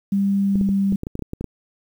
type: tone with pitch glide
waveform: sine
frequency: 198.1 to 196.73 Hz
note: G3 to G3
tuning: +18 to +6 cents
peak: -16 dBFS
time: 0.12-0.96 s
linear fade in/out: 5 ms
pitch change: -12 cents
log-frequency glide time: 0.38-0.72 s
type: clicks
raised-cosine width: 3 ms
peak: -15 dBFS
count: 12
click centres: 0.556 / 0.612 / 0.69 / 0.924 / 1.034 / 1.069 / 1.154 / 1.193 / 1.223 / 1.334 / 1.41 / 1.443 s
effects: 8-bit